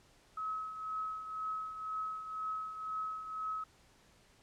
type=tone with tremolo; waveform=sine; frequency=1283 Hz; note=E6; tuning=47 cents flat; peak=-34 dBFS; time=0.37-3.64 s; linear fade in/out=5 ms; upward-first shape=triangle; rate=2 Hz; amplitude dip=65%; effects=pink hiss -65 dBFS RMS until 4.42 s + low-pass 9000 Hz 12 dB/octave